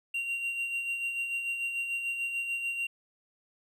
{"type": "tone with tremolo", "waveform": "triangle", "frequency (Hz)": 2761, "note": "F7", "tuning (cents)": -20, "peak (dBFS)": -27, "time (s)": [0.14, 2.87], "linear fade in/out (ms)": 5, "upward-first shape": "sine", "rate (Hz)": 6.8, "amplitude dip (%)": 45, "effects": []}